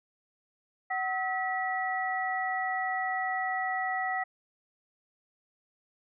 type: tone cluster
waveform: sine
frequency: 750 / 1287 / 1945 Hz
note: F#5 / E6 / B6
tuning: +23 / -42 / -27 cents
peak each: -31 / -38 / -32 dBFS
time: 0.9-4.24 s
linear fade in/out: 10 ms
effects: none